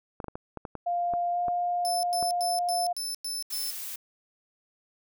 clicks, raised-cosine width 1 ms, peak -22 dBFS, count 10, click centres 0.202 / 0.243 / 0.283 / 0.355 / 0.573 / 0.652 / 0.753 / 1.137 / 1.483 / 2.227 s
sine tone with pitch glide, 699 to 705.9 Hz, F5 to F5, +1 to +18 cents, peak -25 dBFS, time 0.86-2.93 s, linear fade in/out 10 ms, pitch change +17 cents, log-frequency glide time 1.32-1.38 s
25% pulse tone bursts, 5274 Hz, E8, in tune, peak -26 dBFS, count 7, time 1.85-3.704 s, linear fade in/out 0 ms, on 180 ms, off 99 ms
blue noise, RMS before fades -37 dBFS, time 3.5-3.96 s, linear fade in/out 5 ms
effects none

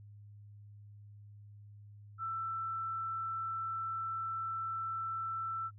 sine tone, 1332 Hz, E6, 18 cents sharp, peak -35 dBFS, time 2.18-5.71 s, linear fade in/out 50 ms, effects noise-tail reverb RT60 0.1 s tail -25 dB re dry + added 103 Hz sine -51 dBFS peak until 5.78 s

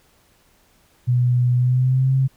sine tone with pitch glide, 123.47 to 133.1 Hz, B2 to C3, 0 to +30 cents, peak -14 dBFS, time 1.07-2.28 s, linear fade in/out 20 ms, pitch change +130 cents, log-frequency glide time 1.55-2.13 s, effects pink hiss -58 dBFS RMS until 2.36 s

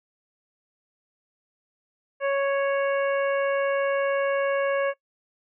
harmonic tone, 554.4 Hz, C#5, in tune, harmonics 1 / 2 / 3 / 4 / 5, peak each -22 / -31 / -31 / -36 / -39 dBFS, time 2.2-4.94 s, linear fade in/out 50 ms, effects noise-tail reverb RT60 0.1 s tail -21 dB re dry

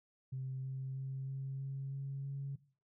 sine tone with pitch steps, 131.5 / 132.64 / 133.8 / 134.96 / 136.14 / 137.32 / 138.52 Hz, C3 / C3 / C3 / C#3 / C#3 / C#3 / C#3, +9 / +24 / +39 / -46 / -31 / -16 / -1 cents, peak -37 dBFS, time 0.32-2.56 s, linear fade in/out 10 ms, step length 320 ms, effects noise-tail reverb RT60 0.4 s tail -17 dB re dry + tanh soft clip ceiling -33 dBFS

